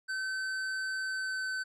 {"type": "tone with pitch glide", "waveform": "square", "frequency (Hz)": [1534, 1524.3], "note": ["G6", "G6"], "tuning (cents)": [-38, -49], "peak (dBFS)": -33, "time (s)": [0.08, 1.64], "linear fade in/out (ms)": 20, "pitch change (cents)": -11, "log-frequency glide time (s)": [1.02, 1.5], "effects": ["low-pass 7000 Hz 12 dB/octave"]}